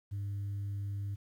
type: tone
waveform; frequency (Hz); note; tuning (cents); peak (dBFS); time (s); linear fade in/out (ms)
sine; 100.3; G2; +40; -32; 0.11-1.16; 20
effects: tanh soft clip ceiling -33 dBFS + 11-bit